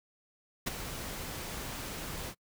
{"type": "noise with ADSR envelope", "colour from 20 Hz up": "pink", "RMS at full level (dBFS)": -30, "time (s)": [0.66, 2.35], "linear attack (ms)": 14, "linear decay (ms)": 16, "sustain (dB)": -10, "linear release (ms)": 65, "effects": ["noise-tail reverb RT60 0.1 s tail -26 dB re dry"]}